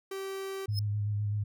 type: tone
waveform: 45% pulse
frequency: 387.4 Hz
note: G4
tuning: 20 cents flat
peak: -35 dBFS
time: 0.11-0.66 s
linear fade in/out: 5 ms
type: tone with vibrato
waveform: sine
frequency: 103.83 Hz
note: G#2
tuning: in tune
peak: -28 dBFS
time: 0.68-1.44 s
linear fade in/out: 10 ms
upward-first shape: square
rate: 7.8 Hz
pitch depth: 20 cents each way
type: tone with exponential growth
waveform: 45% pulse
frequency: 5160 Hz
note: E8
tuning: 38 cents flat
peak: -30 dBFS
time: 0.69-0.79 s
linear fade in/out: 1 ms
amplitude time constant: 20 ms
effects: none